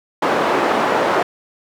white band-pass noise, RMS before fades -17 dBFS, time 0.22-1.23 s, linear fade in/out 5 ms, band 290 to 940 Hz, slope 12 dB/octave, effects none

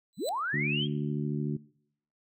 25% pulse tone with exponential growth, 4000 Hz, B7, 21 cents sharp, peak -29 dBFS, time 0.13-0.29 s, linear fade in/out 0 ms, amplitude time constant 34 ms
sine linear sweep, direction up, 127.2 to 3322 Hz, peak -29 dBFS, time 0.17-0.88 s, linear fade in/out 50 ms
harmonic tone, 73.42 Hz, D2, in tune, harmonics 2 / 3 / 4 / 5, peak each -31 / -35 / -37 / -39 dBFS, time 0.53-1.57 s, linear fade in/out 10 ms
effects noise-tail reverb RT60 0.7 s tail -22 dB re dry

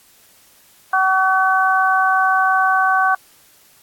harmonic tone, 378.8 Hz, F#4, 41 cents sharp, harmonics 2 / 3 / 4, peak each -17 / -17 / -17 dBFS, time 0.93-3.15 s, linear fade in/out 5 ms, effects white hiss -51 dBFS RMS until 3.82 s + AAC 64 kbps

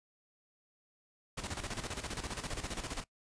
pink noise with tremolo, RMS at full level -38 dBFS, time 1.37-3.04 s, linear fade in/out 10 ms, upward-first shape square, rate 15 Hz, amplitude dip 65%, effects noise-tail reverb RT60 0.1 s tail -20 dB re dry + resampled to 22050 Hz

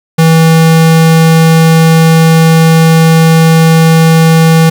square tone, 162.4 Hz, E3, 26 cents flat, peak -3 dBFS, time 0.18-4.7 s, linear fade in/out 10 ms, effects 7-bit

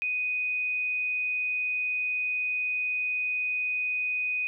sine tone, 2492 Hz, D#7, 2 cents sharp, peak -26 dBFS, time 0.02-4.47 s, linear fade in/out 0 ms, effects none

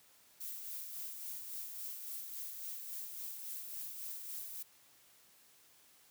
violet noise with tremolo, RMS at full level -43 dBFS, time 0.4-4.63 s, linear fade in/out 10 ms, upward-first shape sine, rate 3.6 Hz, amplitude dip 40%, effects white hiss -65 dBFS RMS until 6.1 s + high-pass 60 Hz 12 dB/octave

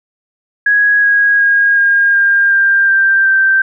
sine tone with pitch steps, 1661.2 / 1646.9 / 1632.7 / 1618.6 / 1604.6 / 1590.8 / 1577 / 1563.4 Hz, G#6 / G#6 / G#6 / G#6 / G6 / G6 / G6 / G6, 0 / -15 / -30 / -45 / +40 / +25 / +10 / -5 cents, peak -7 dBFS, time 0.66-3.62 s, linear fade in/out 5 ms, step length 370 ms, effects none

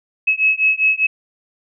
sine beating tone pair, 2573 / 2578 Hz, E7 / E7, -43 / -39 cents, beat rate 5 Hz, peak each -16 dBFS, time 0.27-1.07 s, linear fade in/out 10 ms, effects none

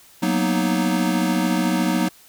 square chord, B major seventh, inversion second, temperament equal, 185 / 233.1 / 246.9 / 311.1 Hz, F#3 / A#3 / B3 / D#4, 0 / 0 / 0 / 0 cents, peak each -23 / -26 / -26 / -24 dBFS, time 0.22-2.09 s, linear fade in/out 10 ms, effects white hiss -50 dBFS RMS until 2.28 s

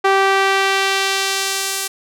sawtooth tone with band-pass filter sweep, 389 Hz, G4, 13 cents flat, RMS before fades -17 dBFS, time 0.04-1.88 s, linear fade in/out 10 ms, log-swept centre 1100 to 9600 Hz, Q 0.72, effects none

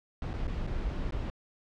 brown noise with dropouts, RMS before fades -33 dBFS, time 0.22-1.3 s, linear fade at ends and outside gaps 1 ms, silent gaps 0.333-0.338 / 0.47-0.478 / 0.667-0.673 / 1.109-1.122 s, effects low-pass 4000 Hz 12 dB/octave

